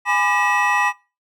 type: tone cluster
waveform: triangle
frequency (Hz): 826 / 1000 / 1194 / 1920 / 2597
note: G#5 / B5 / D6 / B6 / E7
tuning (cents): -10 / +21 / +28 / -49 / -26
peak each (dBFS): -20 / -20 / -22 / -18 / -23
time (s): 0.05-0.93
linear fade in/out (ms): 50
effects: noise-tail reverb RT60 0.3 s tail -23 dB re dry